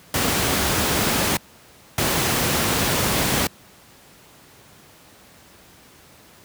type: noise bursts at uneven times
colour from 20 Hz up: pink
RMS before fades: -20 dBFS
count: 2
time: 0.14-1.37 / 1.98-3.47 s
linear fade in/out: 2 ms
effects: pink hiss -49 dBFS RMS until 6.44 s + high-pass 80 Hz 12 dB/octave